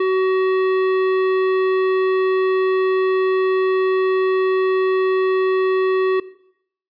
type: tone with hard clipping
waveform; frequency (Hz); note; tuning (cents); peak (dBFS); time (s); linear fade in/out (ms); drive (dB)
sine; 376.4; F#4; +30; -17; 0-6.2; 5; 13
effects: noise-tail reverb RT60 0.7 s tail -17 dB re dry + resampled to 11025 Hz